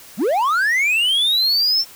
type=linear sweep; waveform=triangle; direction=up; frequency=155.56 to 5450 Hz; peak=-13 dBFS; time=0.17-1.85 s; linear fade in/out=50 ms; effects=white hiss -42 dBFS RMS until 1.95 s